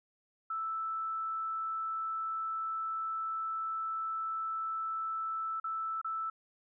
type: tone with dropouts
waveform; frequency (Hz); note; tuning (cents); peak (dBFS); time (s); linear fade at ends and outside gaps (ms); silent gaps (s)
sine; 1318.5; E6; 0; -33; 0.5-6.3; 5; 5.6-5.641 / 6.015-6.045
effects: none